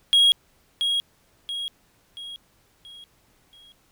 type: tone with echo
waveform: triangle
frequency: 3291 Hz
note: G#7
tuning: 16 cents flat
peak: -12 dBFS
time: 0.13-0.32 s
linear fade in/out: 0 ms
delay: 680 ms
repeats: 5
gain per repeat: -7 dB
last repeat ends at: 3.72 s
effects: pink hiss -62 dBFS RMS until 3.91 s